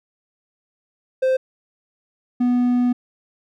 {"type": "tone pair in turn", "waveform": "triangle", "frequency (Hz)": [521, 245.9], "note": ["C5", "B3"], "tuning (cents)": [-7, -7], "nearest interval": "octave + minor second", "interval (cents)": 1300, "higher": "first", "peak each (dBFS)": -13, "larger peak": "neither", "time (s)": [[1.22, 1.37], [2.4, 2.93]], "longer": "second", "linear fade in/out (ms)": 10, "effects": []}